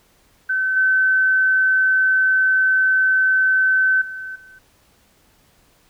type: tone with level steps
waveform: sine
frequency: 1529 Hz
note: G6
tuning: 44 cents flat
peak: -17 / -13 / -28 / -42 dBFS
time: 0.49-4.59 s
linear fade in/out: 10 ms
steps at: 0.76 / 4.01 / 4.35 s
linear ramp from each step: 10 ms
effects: pink hiss -57 dBFS RMS until 5.89 s